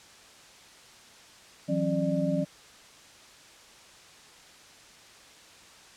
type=tone cluster; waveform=sine; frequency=164.1 / 183.8 / 272.2 / 597 Hz; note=E3 / F#3 / C#4 / D5; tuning=-8 / -11 / -31 / +28 cents; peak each=-30 dBFS; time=1.68-2.45 s; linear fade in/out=20 ms; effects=white hiss -52 dBFS RMS until 5.96 s + low-pass 7000 Hz 12 dB/octave